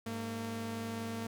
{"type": "tone pair together", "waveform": "sawtooth", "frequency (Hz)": [101.85, 228.2], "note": ["G#2", "A#3"], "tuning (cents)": [-33, -37], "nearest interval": "octave + major second", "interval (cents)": 1396, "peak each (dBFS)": [-39, -34], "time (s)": [0.06, 1.27], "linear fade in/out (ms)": 5, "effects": []}